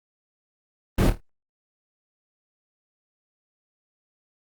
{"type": "noise with echo", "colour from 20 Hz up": "brown", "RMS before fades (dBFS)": -18, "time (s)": [0.98, 1.1], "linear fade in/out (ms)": 5, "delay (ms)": 26, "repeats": 4, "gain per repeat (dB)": -9, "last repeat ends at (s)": 1.204, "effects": ["Opus 24 kbps"]}